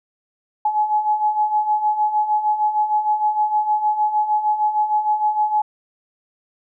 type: beating tone pair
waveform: sine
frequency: 844 / 850.5 Hz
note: G#5 / G#5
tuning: +28 / +41 cents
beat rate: 6.5 Hz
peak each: -23 / -17 dBFS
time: 0.65-5.62 s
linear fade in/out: 5 ms
effects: none